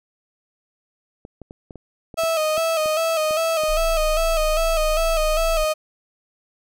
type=clicks; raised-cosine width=2 ms; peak=-24 dBFS; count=11; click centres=1.251 / 1.417 / 1.509 / 1.708 / 1.757 / 2.142 / 2.236 / 2.579 / 2.859 / 3.309 / 3.636 s
type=tone with vibrato; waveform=35% pulse; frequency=637 Hz; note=D#5; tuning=41 cents sharp; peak=-17 dBFS; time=2.17-5.74 s; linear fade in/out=20 ms; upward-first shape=square; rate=2.5 Hz; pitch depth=47 cents each way
type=tone; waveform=sine; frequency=28 Hz; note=A0; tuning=31 cents sharp; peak=-22 dBFS; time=3.68-5.65 s; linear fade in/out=20 ms
effects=none